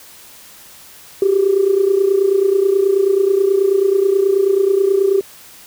sine tone with amplitude modulation, 391 Hz, G4, 4 cents flat, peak -7 dBFS, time 1.22-5.21 s, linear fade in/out 2 ms, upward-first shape sine, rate 29.3 Hz, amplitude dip 75%, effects tanh soft clip ceiling -3 dBFS + white hiss -41 dBFS RMS until 5.66 s

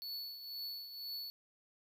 square tone with tremolo, 4433 Hz, C#8, 1 cent flat, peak -40 dBFS, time 0.02-1.3 s, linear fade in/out 0 ms, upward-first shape triangle, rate 2 Hz, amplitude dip 65%, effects 11-bit

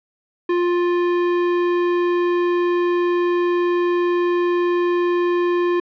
sine tone with tanh clipping, 351 Hz, F4, 9 cents sharp, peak -18 dBFS, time 0.49-5.8 s, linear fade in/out 5 ms, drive 18 dB, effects low-pass 3000 Hz 12 dB/octave

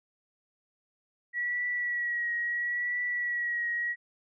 sine tone with vibrato, 1926 Hz, B6, 44 cents flat, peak -28 dBFS, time 1.33-3.96 s, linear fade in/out 50 ms, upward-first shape triangle, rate 0.74 Hz, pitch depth 33 cents each way, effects none

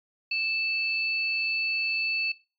sine tone pair together, 2637 / 4435 Hz, E7 / C#8, 0 / 0 cents, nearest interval major sixth, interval 900 cents, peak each -26 / -31 dBFS, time 0.31-2.32 s, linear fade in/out 5 ms, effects noise-tail reverb RT60 0.3 s tail -19 dB re dry + MP3 96 kbps

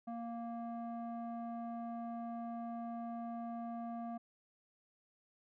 square tone with low-pass filter, 233.1 Hz, A#3, in tune, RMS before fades -43 dBFS, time 0.07-4.18 s, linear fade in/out 10 ms, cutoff 870 Hz, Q 4.6, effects none

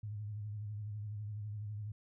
sine tone with vibrato, 104.9 Hz, G#2, 18 cents sharp, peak -39 dBFS, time 0.03-1.92 s, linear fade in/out 5 ms, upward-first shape sine, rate 12 Hz, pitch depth 56 cents each way, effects none

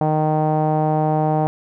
sawtooth tone with low-pass filter, 154.5 Hz, D#3, 12 cents flat, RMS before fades -18 dBFS, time 0.01-1.47 s, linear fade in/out 0 ms, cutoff 770 Hz, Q 4.5, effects none

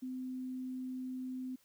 sine tone, 256.5 Hz, C4, 34 cents flat, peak -38 dBFS, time 0.02-1.56 s, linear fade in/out 10 ms, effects white hiss -70 dBFS RMS until 1.64 s

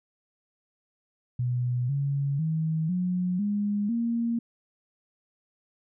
sine tone with pitch steps, 123.47 / 140.2 / 159.2 / 180.77 / 205.3 / 233.1 Hz, B2 / C#3 / D#3 / F#3 / G#3 / A#3, 0 / +20 / +40 / -40 / -20 / 0 cents, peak -24 dBFS, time 1.39-4.39 s, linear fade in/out 5 ms, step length 500 ms, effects none

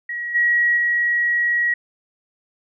sine tone with level steps, 1909 Hz, A#6, 41 cents sharp, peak -24 / -14 / -16 dBFS, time 0.09-1.74 s, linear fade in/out 5 ms, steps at 0.34 / 0.76 s, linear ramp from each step 20 ms, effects none

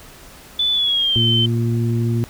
sine tone with pitch glide, 3484 to 3086 Hz, A7 to G7, -18 to -28 cents, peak -15 dBFS, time 0.59-1.46 s, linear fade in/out 5 ms, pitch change -210 cents, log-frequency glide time 0.73-1.22 s
harmonic tone, 116.54 Hz, A#2, in tune, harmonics 1 / 2 / 3, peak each -17 / -23 / -27 dBFS, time 1.16-2.24 s, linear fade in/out 0 ms
effects pink hiss -42 dBFS RMS until 2.29 s

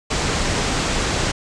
pink low-pass noise, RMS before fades -21 dBFS, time 0.1-1.32 s, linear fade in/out 10 ms, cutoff 8300 Hz, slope 48 dB/octave, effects none

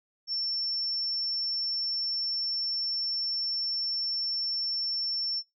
sine tone, 5410 Hz, E8, 44 cents sharp, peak -28 dBFS, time 0.27-5.43 s, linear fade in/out 50 ms, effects noise-tail reverb RT60 0.2 s tail -23 dB re dry

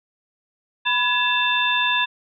sine tone cluster, 991 / 1693 / 2675 / 3568 Hz, B5 / G#6 / E7 / A7, +6 / +33 / +25 / +23 cents, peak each -23 dBFS, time 0.85-2.06 s, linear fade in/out 20 ms, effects none

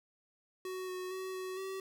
square tone with pitch steps, 372.1 / 368.1 / 376 / 373 / 383 Hz, F#4 / F#4 / F#4 / F#4 / G4, +10 / -9 / +28 / +14 / -40 cents, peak -39 dBFS, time 0.65-1.8 s, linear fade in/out 2 ms, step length 230 ms, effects none

